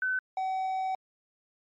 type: tone pair in turn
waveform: sine / triangle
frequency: 1515 / 757.5 Hz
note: F#6 / F#5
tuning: +40 / +40 cents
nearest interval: octave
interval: 1200 cents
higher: first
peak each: -26 dBFS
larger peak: neither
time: 0.02-0.19 / 0.37-0.95 s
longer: second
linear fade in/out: 2 ms
effects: MP3 32 kbps